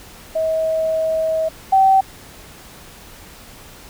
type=tone pair in turn; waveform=sine; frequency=640 / 770.3 Hz; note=D#5 / G5; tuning=+49 / -30 cents; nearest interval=minor third; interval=321 cents; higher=second; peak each=-16 / -9 dBFS; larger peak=second; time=0.35-1.49 / 1.72-2.01 s; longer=first; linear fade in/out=10 ms; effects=pink hiss -41 dBFS RMS until 3.89 s